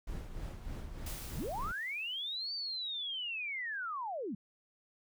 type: noise with tremolo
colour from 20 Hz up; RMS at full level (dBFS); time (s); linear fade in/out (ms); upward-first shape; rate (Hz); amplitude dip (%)
brown; -40; 0.07-1.72; 5; sine; 3.3; 50
type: noise with exponential decay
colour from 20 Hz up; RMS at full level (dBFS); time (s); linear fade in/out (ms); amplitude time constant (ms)
white; -44; 1.06-2.86; 5; 390
type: linear two-way sweep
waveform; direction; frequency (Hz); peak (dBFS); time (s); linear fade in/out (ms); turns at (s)
sine; up then down; 103.5 to 4633 to 171.8; -36; 1.37-4.35; 5; 2.54
effects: none